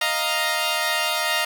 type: chord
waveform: 10% pulse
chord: Eb suspended second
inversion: none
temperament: equal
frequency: 622.3 / 698.5 / 932.3 Hz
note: Eb5 / F5 / Bb5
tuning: 0 / 0 / 0 cents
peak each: -17 dBFS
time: 0.01-1.45 s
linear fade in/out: 5 ms
effects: none